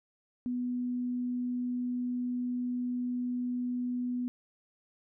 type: tone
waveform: sine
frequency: 246.9 Hz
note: B3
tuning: in tune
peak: -30 dBFS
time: 0.46-4.28 s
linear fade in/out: 0 ms
effects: none